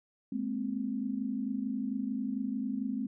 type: tone cluster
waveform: sine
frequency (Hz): 210.6 / 235 / 261.8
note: G#3 / A#3 / C4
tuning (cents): +24 / +14 / +1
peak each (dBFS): -35 / -39 / -34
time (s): 0.32-3.07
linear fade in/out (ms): 5
effects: none